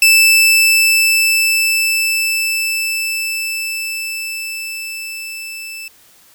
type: tone with level ramp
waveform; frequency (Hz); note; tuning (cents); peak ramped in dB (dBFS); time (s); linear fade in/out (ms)
sawtooth; 2640; E7; +2; -3 to -24; 0.02-5.88; 2
effects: white hiss -48 dBFS RMS until 6.34 s